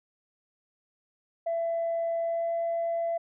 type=tone with pitch glide; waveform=sine; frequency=669 to 672.9 Hz; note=E5 to E5; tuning=+25 to +35 cents; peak=-25 dBFS; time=1.46-3.18 s; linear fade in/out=10 ms; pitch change=+10 cents; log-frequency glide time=2.21-2.51 s; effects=tanh soft clip ceiling -23 dBFS